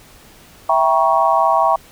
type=chord; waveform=sine; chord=E diminished seventh; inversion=none; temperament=equal with one note detuned; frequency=659.3 / 784 / 949.7 / 1108.7 Hz; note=E5 / G5 / Bb5 / Db6; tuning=0 / 0 / +32 / 0 cents; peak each=-17 dBFS; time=0.69-1.76 s; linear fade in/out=5 ms; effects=pink hiss -45 dBFS RMS until 1.91 s